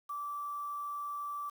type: tone with quantisation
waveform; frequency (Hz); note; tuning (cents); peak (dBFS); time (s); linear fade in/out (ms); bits
sine; 1163; D6; -17; -36; 0.09-1.5; 10; 9
effects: none